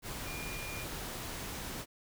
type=tone in noise; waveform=sine; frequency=2413 Hz; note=D7; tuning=46 cents sharp; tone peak=-44 dBFS; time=0.24-0.87 s; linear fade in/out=50 ms; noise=pink; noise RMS=-41 dBFS; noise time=0.02-1.86 s; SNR=-6 dB; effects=none